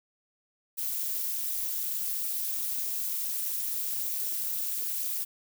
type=noise with amplitude modulation; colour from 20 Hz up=violet; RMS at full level=-28 dBFS; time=0.77-5.25 s; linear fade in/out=20 ms; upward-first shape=sine; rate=279 Hz; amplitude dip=85%; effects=none